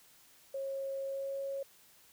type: tone with pitch glide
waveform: sine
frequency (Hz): 544 to 549.1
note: C#5 to C#5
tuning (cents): -33 to -17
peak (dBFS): -35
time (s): 0.54-1.63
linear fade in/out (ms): 5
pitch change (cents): +16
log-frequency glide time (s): 1.03-1.38
effects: white hiss -62 dBFS RMS until 2.12 s